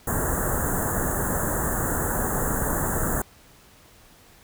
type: band-stop noise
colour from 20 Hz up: pink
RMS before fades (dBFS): -25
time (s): 0.07-3.22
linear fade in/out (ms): 5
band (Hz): 1800 to 6700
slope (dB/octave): 96
effects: pink hiss -53 dBFS RMS until 4.43 s